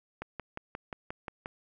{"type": "click train", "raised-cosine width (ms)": 0.5, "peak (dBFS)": -22, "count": 8, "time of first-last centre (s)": [0.22, 1.459], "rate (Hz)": 5.65, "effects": []}